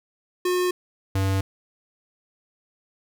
square tone pair in turn, 361.1 / 96.53 Hz, F#4 / G2, -42 / -26 cents, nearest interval octave + major seventh, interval 2284 cents, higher first, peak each -21 dBFS, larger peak neither, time 0.45-0.71 / 1.15-1.41 s, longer neither, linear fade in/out 5 ms, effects none

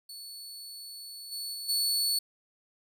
sawtooth tone with level steps, 4435 Hz, C#8, in tune, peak -39 / -32 / -34 / -23 dBFS, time 0.09-2.19 s, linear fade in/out 5 ms, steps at 1.31 / 1.53 / 1.68 s, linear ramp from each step 20 ms, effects none

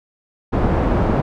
pink low-pass noise, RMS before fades -17 dBFS, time 0.52-1.22 s, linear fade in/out 20 ms, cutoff 860 Hz, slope 12 dB/octave, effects none

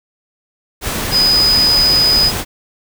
sine tone in noise, 4985 Hz, D#8, 2 cents sharp, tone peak -9 dBFS, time 1.11-2.32 s, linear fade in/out 50 ms, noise pink, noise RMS -20 dBFS, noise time 0.81-2.45 s, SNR +8 dB, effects none

